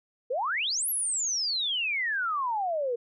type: exponential two-way sweep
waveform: sine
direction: up then down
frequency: 460.5 to 11770 to 460.5 Hz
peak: -26 dBFS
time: 0.3-2.96 s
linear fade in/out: 10 ms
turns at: 0.89 s
effects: none